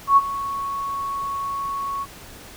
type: tone with ADSR envelope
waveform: sine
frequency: 1108.7 Hz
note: C#6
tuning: in tune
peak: -8 dBFS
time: 0.07-2.06 s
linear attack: 98 ms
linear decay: 36 ms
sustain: -16 dB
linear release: 38 ms
effects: pink hiss -42 dBFS RMS until 2.56 s